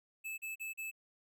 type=tone bursts; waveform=square; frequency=2615 Hz; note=E7; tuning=15 cents flat; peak=-40 dBFS; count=4; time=0.24-0.914 s; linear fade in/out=20 ms; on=140 ms; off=38 ms; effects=none